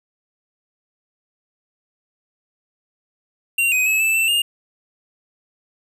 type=tone with pitch steps; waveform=square; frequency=2760 / 2510 / 2582 / 2636 / 2670 / 2825 Hz; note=F7 / D#7 / E7 / E7 / E7 / F7; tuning=-21 / +15 / -37 / -1 / +22 / +19 cents; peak=-16 dBFS; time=3.58-4.42 s; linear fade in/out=5 ms; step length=140 ms; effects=none